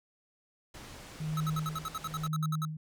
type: low-pass noise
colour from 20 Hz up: pink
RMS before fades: -48 dBFS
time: 0.74-2.28 s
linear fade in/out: 5 ms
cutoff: 8800 Hz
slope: 12 dB/octave
type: tone with tremolo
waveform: sine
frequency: 155.56 Hz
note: D#3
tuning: in tune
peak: -29 dBFS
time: 1.2-2.77 s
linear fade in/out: 5 ms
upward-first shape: sine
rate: 1 Hz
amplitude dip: 95%
type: tone bursts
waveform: square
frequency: 1289 Hz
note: E6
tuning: 39 cents flat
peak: -34 dBFS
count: 14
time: 1.37-2.651 s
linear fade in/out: 2 ms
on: 33 ms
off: 63 ms
effects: none